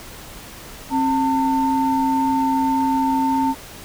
sine tone pair together, 267.3 / 899.1 Hz, C4 / A5, +37 / +37 cents, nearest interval octave + major sixth, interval 2100 cents, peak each -18 dBFS, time 0.9-3.55 s, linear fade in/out 50 ms, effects tanh soft clip ceiling -9 dBFS + pink hiss -38 dBFS RMS until 3.84 s

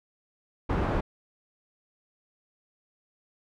pink low-pass noise, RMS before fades -27 dBFS, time 0.69-1.01 s, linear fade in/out 10 ms, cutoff 1200 Hz, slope 12 dB/octave, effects none

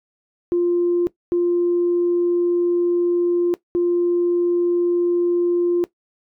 sine tone bursts at uneven times, 349.2 Hz, F4, in tune, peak -14 dBFS, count 3, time 0.52-1.07 / 1.32-3.54 / 3.75-5.84 s, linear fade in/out 0 ms, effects noise-tail reverb RT60 0.1 s tail -18 dB re dry + tanh soft clip ceiling -11 dBFS

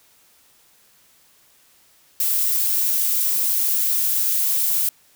violet noise, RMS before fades -20 dBFS, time 2.2-4.89 s, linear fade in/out 2 ms, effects white hiss -56 dBFS RMS until 5.15 s

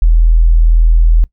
sine tone, 40.97 Hz, E1, 10 cents flat, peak -4 dBFS, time 0.02-1.24 s, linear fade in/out 0 ms, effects noise-tail reverb RT60 0.1 s tail -21 dB re dry

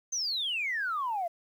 sine exponential sweep, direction down, 6350 to 659.3 Hz, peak -28 dBFS, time 0.12-1.28 s, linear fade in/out 10 ms, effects tanh soft clip ceiling -24 dBFS + 10-bit

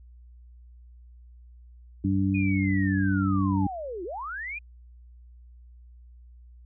harmonic tone, 96.6 Hz, G2, 25 cents flat, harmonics 1 / 2 / 3, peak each -26 / -26 / -26 dBFS, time 2.04-3.67 s, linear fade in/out 5 ms
sine linear two-way sweep, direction down then up, 2489 to 329.6 to 2489 Hz, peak -32 dBFS, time 2.34-4.59 s, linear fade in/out 10 ms, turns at 4.04 s
effects added 60 Hz sine -47 dBFS peak until 6.65 s

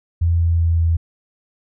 sine tone with pitch steps, 84.5 / 83.96 / 83.43 / 82.9 Hz, E2 / E2 / E2 / E2, +43 / +32 / +21 / +10 cents, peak -13 dBFS, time 0.21-0.97 s, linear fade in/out 10 ms, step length 190 ms, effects none

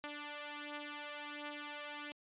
5% pulse beating tone pair, 293.7 / 295.1 Hz, D4 / D4, 0 / +8 cents, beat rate 1.4 Hz, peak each -34 / -37 dBFS, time 0.04-2.12 s, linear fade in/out 0 ms, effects resampled to 8000 Hz

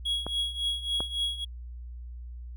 triangle tone with tremolo, 3322 Hz, G#7, in tune, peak -23 dBFS, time 0.05-1.45 s, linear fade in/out 10 ms, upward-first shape triangle, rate 3.6 Hz, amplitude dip 85%
clicks, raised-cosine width 1 ms, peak -19 dBFS, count 2, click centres 0.266 / 1.005 s
effects added 60 Hz sine -38 dBFS peak until 2.56 s

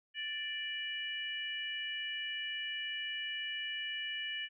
harmonic tone, 587.3 Hz, D5, in tune, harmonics 3 / 4 / 5, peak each -41 / -44 / -39 dBFS, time 0.14-4.49 s, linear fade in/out 50 ms, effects none

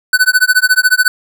square tone with tremolo, 1502 Hz, F#6, 26 cents sharp, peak -5 dBFS, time 0.13-1.08 s, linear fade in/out 2 ms, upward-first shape sine, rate 14 Hz, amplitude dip 100%, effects none

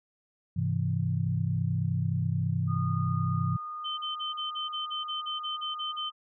sine chord, Ab augmented, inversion none, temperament equal with one note detuned, 101.4 / 130.81 / 164.81 Hz, Ab2 / C3 / E3, -41 / 0 / 0 cents, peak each -30 dBFS, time 0.56-3.57 s, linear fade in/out 10 ms
sine tone, 1227 Hz, D#6, 25 cents flat, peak -35 dBFS, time 2.67-6.12 s, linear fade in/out 50 ms
sine tone bursts, 3081 Hz, G7, 31 cents flat, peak -32 dBFS, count 13, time 3.84-6.104 s, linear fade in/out 20 ms, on 140 ms, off 37 ms
effects none

